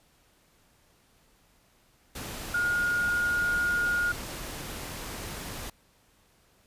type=tone in noise; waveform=sine; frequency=1429 Hz; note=F6; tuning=39 cents sharp; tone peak=-24 dBFS; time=2.54-4.12 s; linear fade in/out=5 ms; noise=pink; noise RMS=-38 dBFS; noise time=2.15-5.7 s; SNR=+11 dB; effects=pink hiss -64 dBFS RMS until 6.66 s + resampled to 32000 Hz